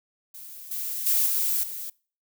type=noise with level steps; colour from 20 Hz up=violet; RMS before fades=-42 / -31 / -22 / -25 / -35 dBFS; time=0.34-1.9 s; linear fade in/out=5 ms; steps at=0.71 / 1.06 / 1.26 / 1.63 s; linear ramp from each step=5 ms; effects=noise-tail reverb RT60 0.4 s tail -24 dB re dry